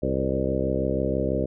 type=harmonic tone with a mistuned harmonic; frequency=66.2 Hz; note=C2; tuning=21 cents sharp; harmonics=1 / 2 / 3 / 4 / 5 / 6 / 7 / 8 / 9; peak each=-31 / -31 / -31 / -31 / -31 / -31 / -31 / -31 / -31 dBFS; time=0.02-1.46 s; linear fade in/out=10 ms; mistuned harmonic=8; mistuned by=-23 cents; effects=none